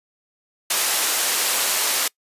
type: band-pass noise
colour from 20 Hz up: white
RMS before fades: -21 dBFS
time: 0.7-2.08 s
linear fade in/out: 5 ms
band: 420 to 13000 Hz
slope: 12 dB/octave
effects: noise-tail reverb RT60 0.1 s tail -25 dB re dry + resampled to 32000 Hz